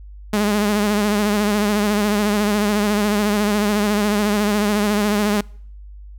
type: tone with vibrato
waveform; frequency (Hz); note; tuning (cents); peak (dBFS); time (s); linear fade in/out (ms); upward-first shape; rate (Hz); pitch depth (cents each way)
sawtooth; 207.7; G#3; 0; -12; 0.33-5.41; 5; sine; 14; 48
effects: noise-tail reverb RT60 0.6 s tail -26 dB re dry + added 50 Hz sine -35 dBFS peak until 6.18 s